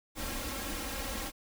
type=noise with comb filter; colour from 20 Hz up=pink; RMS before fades=-37 dBFS; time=0.15-1.32 s; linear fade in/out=50 ms; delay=3.7 ms; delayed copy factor=+0.95; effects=none